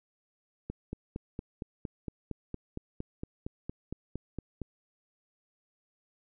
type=click train; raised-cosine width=3 ms; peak=-23 dBFS; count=18; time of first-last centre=0.7-4.617 s; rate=4.34 Hz; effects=none